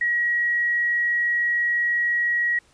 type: tone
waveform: sine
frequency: 1907 Hz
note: A#6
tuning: 39 cents sharp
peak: -19 dBFS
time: 0.01-2.59 s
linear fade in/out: 5 ms
effects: pink hiss -58 dBFS RMS until 2.73 s + resampled to 22050 Hz